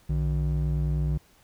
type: ring-modulated tone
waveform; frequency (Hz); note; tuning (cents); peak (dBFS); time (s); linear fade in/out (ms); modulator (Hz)
triangle; 106.5; G#2; +44; -18; 0.09-1.18; 10; 44.6
effects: pink hiss -60 dBFS RMS until 1.43 s